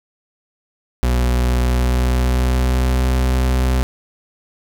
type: tone with pitch glide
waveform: 40% pulse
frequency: 61.5 to 63.52 Hz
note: B1 to B1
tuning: -7 to +49 cents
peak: -13 dBFS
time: 1.03-3.83 s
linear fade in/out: 0 ms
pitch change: +56 cents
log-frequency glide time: 1.4-3.06 s
effects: none